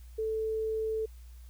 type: tone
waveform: sine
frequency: 440 Hz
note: A4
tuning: in tune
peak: -29 dBFS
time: 0.18-1.06 s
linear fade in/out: 10 ms
effects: added 60 Hz sine -46 dBFS peak until 1.49 s + white hiss -64 dBFS RMS until 1.49 s